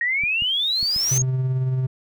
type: exponential sweep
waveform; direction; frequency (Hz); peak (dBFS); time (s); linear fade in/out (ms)
sine; up; 1856 to 6645; -19; 0.01-1.22; 2
type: noise with exponential growth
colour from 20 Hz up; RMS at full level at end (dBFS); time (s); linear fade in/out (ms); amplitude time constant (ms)
white; -30; 0.16-1.18; 2; 220
type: clicks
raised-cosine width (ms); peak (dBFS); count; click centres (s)
5; -24; 5; 0.237 / 0.422 / 0.829 / 0.963 / 1.219
type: tone with tremolo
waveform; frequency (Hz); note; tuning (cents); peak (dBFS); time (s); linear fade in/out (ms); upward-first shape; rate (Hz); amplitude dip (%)
triangle; 129.8; C3; -13; -16; 1.11-1.87; 10; sine; 18; 30
effects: none